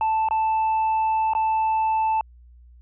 triangle tone with dropouts, 880 Hz, A5, in tune, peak -17 dBFS, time 0.01-2.21 s, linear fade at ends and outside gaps 1 ms, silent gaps 0.287-0.309 / 1.335-1.35 s, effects added 60 Hz sine -46 dBFS peak until 2.81 s + resampled to 8000 Hz

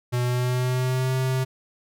square tone with pitch glide, 123 to 130.31 Hz, B2 to C3, -7 to -7 cents, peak -22 dBFS, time 0.12-1.45 s, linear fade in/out 20 ms, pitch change +100 cents, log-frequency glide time 0.23-1.14 s, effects none

